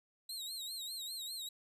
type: tone with vibrato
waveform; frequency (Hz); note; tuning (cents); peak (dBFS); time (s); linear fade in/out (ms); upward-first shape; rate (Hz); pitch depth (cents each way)
sawtooth; 3985; B7; +15; -38; 0.29-1.49; 5; sine; 5; 120
effects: resampled to 32000 Hz